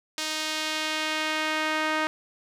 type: tone with band-pass filter sweep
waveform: sawtooth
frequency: 311.1 Hz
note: D#4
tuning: in tune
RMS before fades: -28 dBFS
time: 0.18-2.07 s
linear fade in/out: 0 ms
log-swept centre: 4800 to 1600 Hz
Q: 0.97
effects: none